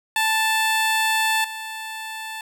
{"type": "tone with level steps", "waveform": "15% pulse", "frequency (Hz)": 880, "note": "A5", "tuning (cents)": 0, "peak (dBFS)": [-12, -24], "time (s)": [0.16, 2.41], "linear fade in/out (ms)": 2, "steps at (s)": 1.44, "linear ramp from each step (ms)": 5, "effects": []}